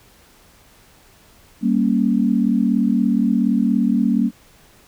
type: chord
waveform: sine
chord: G diminished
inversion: none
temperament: equal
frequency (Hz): 196 / 233.1 / 277.2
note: G3 / Bb3 / Db4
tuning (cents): 0 / 0 / 0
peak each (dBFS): -19 / -17 / -21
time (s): 1.61-4.31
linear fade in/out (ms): 50
effects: pink hiss -51 dBFS RMS until 4.87 s